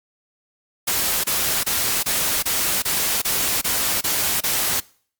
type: noise bursts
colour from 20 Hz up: white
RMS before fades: -21 dBFS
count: 10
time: 0.87-4.804 s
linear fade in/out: 10 ms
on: 370 ms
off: 26 ms
effects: noise-tail reverb RT60 0.5 s tail -23 dB re dry + Opus 48 kbps